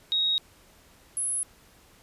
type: tone pair in turn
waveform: sine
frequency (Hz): 3774 / 10674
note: A#7 / E9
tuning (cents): +21 / +21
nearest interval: octave + tritone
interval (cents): 1800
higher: second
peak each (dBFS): -22 / -26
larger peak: first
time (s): 0.12-0.38 / 1.17-1.43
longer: neither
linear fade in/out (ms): 0
effects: pink hiss -57 dBFS RMS until 2.02 s + resampled to 32000 Hz